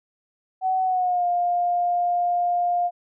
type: tone with pitch glide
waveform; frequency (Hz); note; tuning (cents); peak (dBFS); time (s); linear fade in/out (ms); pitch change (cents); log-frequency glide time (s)
sine; 751 to 704.8; F#5 to F5; +26 to +16; -19; 0.61-2.91; 50; -110; 0.83-1.26
effects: none